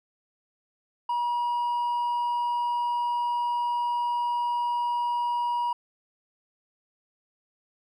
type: tone with hard clipping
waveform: sine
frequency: 960 Hz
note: B5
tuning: 49 cents flat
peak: -25 dBFS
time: 1.09-5.73 s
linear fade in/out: 5 ms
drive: 2 dB
effects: none